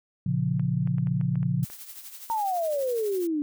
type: chord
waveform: sine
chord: Bb minor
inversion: none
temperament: just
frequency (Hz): 116.54 / 139.85 / 174.81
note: Bb2 / Db3 / F3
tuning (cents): 0 / +16 / +2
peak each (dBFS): -29 / -26 / -27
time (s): 0.26-1.65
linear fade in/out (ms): 5
type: clicks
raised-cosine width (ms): 0.5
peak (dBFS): -31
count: 8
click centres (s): 0.596 / 0.874 / 0.983 / 1.071 / 1.212 / 1.356 / 1.43 / 1.701
type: noise with tremolo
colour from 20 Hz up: blue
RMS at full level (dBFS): -40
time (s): 1.63-3.27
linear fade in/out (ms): 0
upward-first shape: triangle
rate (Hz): 12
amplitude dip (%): 65
type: exponential sweep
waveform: sine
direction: down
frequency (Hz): 932 to 287.2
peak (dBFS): -24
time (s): 2.3-3.42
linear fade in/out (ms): 0
effects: none

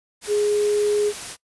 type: tone in noise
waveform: sine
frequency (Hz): 415.3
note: G#4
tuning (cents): 0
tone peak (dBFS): -17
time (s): 0.27-1.13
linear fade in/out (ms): 50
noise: white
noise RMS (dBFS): -33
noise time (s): 0.21-1.37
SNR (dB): +13
effects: noise-tail reverb RT60 0.1 s tail -22 dB re dry + resampled to 24000 Hz

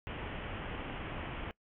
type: low-pass noise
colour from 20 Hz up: pink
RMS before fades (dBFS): -41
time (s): 0.07-1.51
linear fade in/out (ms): 0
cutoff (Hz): 3200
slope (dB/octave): 96
effects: noise-tail reverb RT60 0.1 s tail -22 dB re dry

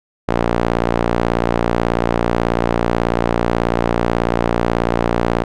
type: tone with band-pass filter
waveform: sawtooth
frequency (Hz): 58.27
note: A#1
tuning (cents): 0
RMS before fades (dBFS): -17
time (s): 0.28-5.44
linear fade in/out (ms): 10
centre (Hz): 640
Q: 0.64
effects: none

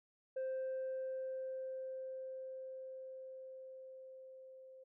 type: tone with level ramp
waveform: sine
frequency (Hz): 523.3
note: C5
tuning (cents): 0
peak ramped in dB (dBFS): -34 to -54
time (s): 0.36-4.84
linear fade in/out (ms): 10
effects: tanh soft clip ceiling -36 dBFS

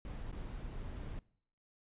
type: noise with dropouts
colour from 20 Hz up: brown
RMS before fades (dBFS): -43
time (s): 0.05-1.19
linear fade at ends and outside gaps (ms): 1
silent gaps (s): 0.315-0.326
effects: noise-tail reverb RT60 0.6 s tail -22 dB re dry + resampled to 8000 Hz

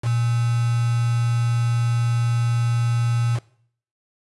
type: tone with quantisation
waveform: sine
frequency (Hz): 118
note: A#2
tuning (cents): +22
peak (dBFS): -18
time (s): 0.02-3.4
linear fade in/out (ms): 50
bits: 5
effects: noise-tail reverb RT60 0.6 s tail -21 dB re dry + resampled to 24000 Hz

